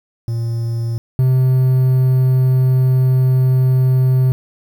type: tone pair in turn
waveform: triangle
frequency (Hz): 115.8 / 129.43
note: A#2 / C3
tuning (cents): -11 / -18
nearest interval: major second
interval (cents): 193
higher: second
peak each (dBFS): -15 / -8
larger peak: second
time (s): 0.28-0.98 / 1.19-4.32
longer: second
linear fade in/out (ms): 0
effects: 7-bit